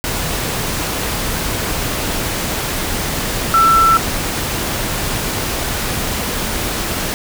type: tone in noise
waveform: sine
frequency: 1336 Hz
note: E6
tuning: 23 cents sharp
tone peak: -8 dBFS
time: 3.54-3.97 s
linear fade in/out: 0 ms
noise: pink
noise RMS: -20 dBFS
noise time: 0.04-7.14 s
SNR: +9 dB
effects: none